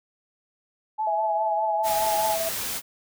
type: tone with vibrato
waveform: sine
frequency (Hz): 850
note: G#5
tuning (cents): +40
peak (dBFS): -23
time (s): 0.98-2.36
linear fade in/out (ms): 20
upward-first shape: triangle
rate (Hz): 4.9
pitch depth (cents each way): 56
type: tone with tremolo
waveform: sine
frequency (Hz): 657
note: E5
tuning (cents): -6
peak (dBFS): -24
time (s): 1.07-2.49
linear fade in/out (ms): 2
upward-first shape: sine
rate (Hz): 18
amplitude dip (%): 45
type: noise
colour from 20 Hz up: white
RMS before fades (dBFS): -30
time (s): 1.83-2.82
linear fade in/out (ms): 50
effects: none